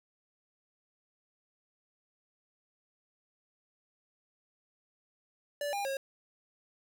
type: tone with pitch steps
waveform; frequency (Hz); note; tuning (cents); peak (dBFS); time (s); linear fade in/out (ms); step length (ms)
square; 580 / 806 / 543; D5 / G5 / C#5; -22 / +48 / -36; -33; 5.61-5.97; 2; 120
effects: none